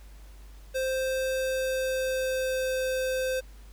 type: tone with pitch glide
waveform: square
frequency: 523.3 to 518.2 Hz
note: C5 to C5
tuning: 0 to -17 cents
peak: -27 dBFS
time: 0.74-3.41 s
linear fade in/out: 20 ms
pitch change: -17 cents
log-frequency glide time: 1.33-2.77 s
effects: added 50 Hz sine -45 dBFS peak until 3.72 s + pink hiss -58 dBFS RMS until 3.72 s